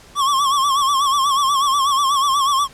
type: tone with vibrato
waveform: square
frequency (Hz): 1108.7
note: C#6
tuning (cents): 0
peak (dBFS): -15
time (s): 0.15-2.68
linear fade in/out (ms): 50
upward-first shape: sine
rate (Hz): 8.2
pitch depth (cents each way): 89
effects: pink hiss -45 dBFS RMS until 2.73 s + low-pass 10000 Hz 12 dB/octave